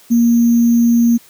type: tone with sample-and-hold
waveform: sine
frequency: 234.9 Hz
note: A#3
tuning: 13 cents sharp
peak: -8 dBFS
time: 0.1-1.18 s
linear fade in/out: 20 ms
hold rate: 6300 Hz
effects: white hiss -46 dBFS RMS until 1.29 s + high-pass 80 Hz 12 dB/octave